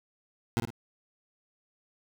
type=tone with echo; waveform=20% pulse; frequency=116.54 Hz; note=A#2; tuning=in tune; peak=-20 dBFS; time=0.57-0.6 s; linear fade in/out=0 ms; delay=52 ms; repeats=2; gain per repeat=-7 dB; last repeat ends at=0.704 s; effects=none